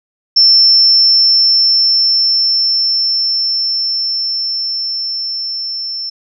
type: tone with level ramp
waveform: sine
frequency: 5360 Hz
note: E8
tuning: 28 cents sharp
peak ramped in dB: -4 to -19 dBFS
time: 0.36-6.1 s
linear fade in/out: 10 ms
effects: none